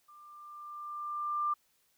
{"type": "tone with level ramp", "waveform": "sine", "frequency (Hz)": 1190, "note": "D6", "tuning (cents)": 22, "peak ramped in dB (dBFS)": [-53, -27], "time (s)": [0.08, 1.54], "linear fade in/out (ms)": 10, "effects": ["white hiss -72 dBFS RMS until 1.97 s"]}